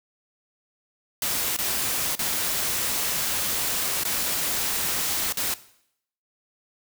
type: noise with dropouts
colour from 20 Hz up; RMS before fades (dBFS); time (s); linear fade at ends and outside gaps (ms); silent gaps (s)
white; -26; 1.22-5.54; 2; 1.566-1.587 / 2.153-2.191 / 4.036-4.051 / 5.325-5.371
effects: noise-tail reverb RT60 0.7 s tail -17 dB re dry